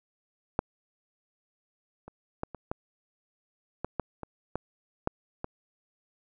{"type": "clicks", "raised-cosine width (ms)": 1, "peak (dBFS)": [-10, -30, -17, -25, -17, -17, -14, -23, -16, -12, -19], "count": 11, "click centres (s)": [0.591, 2.08, 2.434, 2.547, 2.715, 3.846, 3.997, 4.233, 4.556, 5.074, 5.444], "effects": []}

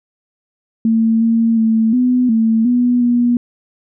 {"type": "tone with pitch steps", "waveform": "sine", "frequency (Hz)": [225.1, 228.1, 223.1, 250.1, 224.1, 244.9, 241.2], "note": ["A3", "A#3", "A3", "B3", "A3", "B3", "B3"], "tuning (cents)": [40, -37, 24, 22, 32, -14, -41], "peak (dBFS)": -10, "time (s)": [0.85, 3.37], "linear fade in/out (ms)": 2, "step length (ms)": 360, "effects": []}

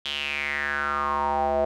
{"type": "tone with band-pass filter sweep", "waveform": "square", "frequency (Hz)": 71.9, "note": "D2", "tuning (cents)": -36, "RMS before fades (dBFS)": -26, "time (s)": [0.05, 1.65], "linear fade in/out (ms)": 5, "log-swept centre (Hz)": [3300, 620], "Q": 6.3, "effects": []}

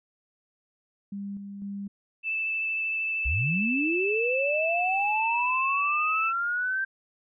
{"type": "tone with tremolo", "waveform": "sine", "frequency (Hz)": 200, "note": "G3", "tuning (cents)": 35, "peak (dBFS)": -32, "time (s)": [1.12, 1.88], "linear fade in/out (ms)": 5, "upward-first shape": "square", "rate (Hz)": 2, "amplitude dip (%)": 40}
{"type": "tone with vibrato", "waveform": "sine", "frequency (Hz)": 2637, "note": "E7", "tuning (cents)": 0, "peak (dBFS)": -26, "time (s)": [2.23, 6.33], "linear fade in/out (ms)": 50, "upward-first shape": "sine", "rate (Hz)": 13, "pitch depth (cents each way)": 9}
{"type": "linear sweep", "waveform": "sine", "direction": "up", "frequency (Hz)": [51.91, 1578], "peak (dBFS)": -25, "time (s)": [3.25, 6.85], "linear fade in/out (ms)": 10}
{"effects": []}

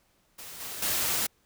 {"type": "noise with level steps", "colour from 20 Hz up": "white", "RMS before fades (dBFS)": [-43, -38, -28], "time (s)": [0.38, 1.27], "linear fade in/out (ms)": 10, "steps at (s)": [0.6, 0.82], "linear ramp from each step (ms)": 5, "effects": ["pink hiss -68 dBFS RMS until 1.45 s"]}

